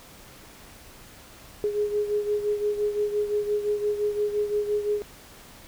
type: beating tone pair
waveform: sine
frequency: 415.3 / 421.1 Hz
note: G#4 / G#4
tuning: 0 / +24 cents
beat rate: 5.8 Hz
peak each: -24 / -30 dBFS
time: 1.64-5.02 s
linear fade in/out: 0 ms
effects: pink hiss -48 dBFS RMS until 5.67 s